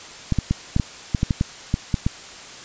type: clicks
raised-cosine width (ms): 5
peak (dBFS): -6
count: 12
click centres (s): 0.323 / 0.387 / 0.51 / 0.764 / 0.798 / 1.148 / 1.231 / 1.308 / 1.411 / 1.741 / 1.942 / 2.065
effects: white hiss -39 dBFS RMS until 2.64 s + resampled to 16000 Hz